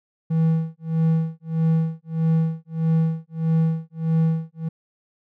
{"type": "tone with tremolo", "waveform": "triangle", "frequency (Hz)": 161.9, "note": "E3", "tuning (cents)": -31, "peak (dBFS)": -13, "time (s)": [0.3, 4.69], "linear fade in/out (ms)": 10, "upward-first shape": "sine", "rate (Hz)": 1.6, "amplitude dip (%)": 100, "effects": []}